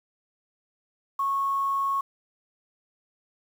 sine tone with quantisation, 1100 Hz, C#6, 14 cents flat, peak -23 dBFS, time 1.19-2.01 s, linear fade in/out 5 ms, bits 8, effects none

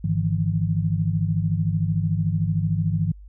sine tone cluster, 101.9 / 154 / 167.4 Hz, G#2 / D#3 / E3, -32 / -17 / +27 cents, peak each -24 dBFS, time 0.04-3.12 s, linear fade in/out 5 ms, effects added 50 Hz sine -40 dBFS peak until 3.28 s

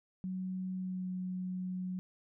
sine tone with pitch glide, 186 to 183.76 Hz, F#3 to F#3, +9 to -12 cents, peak -35 dBFS, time 0.24-1.99 s, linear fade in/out 0 ms, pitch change -21 cents, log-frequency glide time 0.75-1.09 s, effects none

